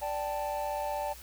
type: chord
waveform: triangle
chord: D suspended fourth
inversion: none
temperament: equal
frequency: 587.3 / 784 / 880 Hz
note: D5 / G5 / A5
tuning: 0 / 0 / 0 cents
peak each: -33 / -35 / -33 dBFS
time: 0.01-1.14 s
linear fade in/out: 20 ms
effects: added 60 Hz sine -50 dBFS peak until 1.22 s + white hiss -50 dBFS RMS until 1.22 s